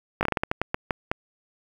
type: slowing click train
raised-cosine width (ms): 0.5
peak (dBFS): -8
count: 12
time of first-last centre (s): 0.21-1.115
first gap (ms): 19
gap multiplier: 1.27
effects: 7-bit